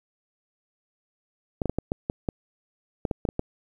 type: clicks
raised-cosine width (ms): 2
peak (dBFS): -12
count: 12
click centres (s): 1.618 / 1.657 / 1.696 / 1.786 / 1.919 / 2.099 / 2.288 / 3.052 / 3.112 / 3.252 / 3.289 / 3.394
effects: 9-bit